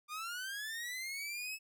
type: linear sweep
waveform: sawtooth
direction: up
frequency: 1192 to 2614 Hz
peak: -36 dBFS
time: 0.08-1.59 s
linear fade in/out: 50 ms
effects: none